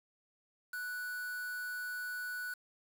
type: tone with quantisation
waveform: triangle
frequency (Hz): 1480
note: F#6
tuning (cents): 0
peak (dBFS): -36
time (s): 0.73-2.54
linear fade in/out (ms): 5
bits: 8
effects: none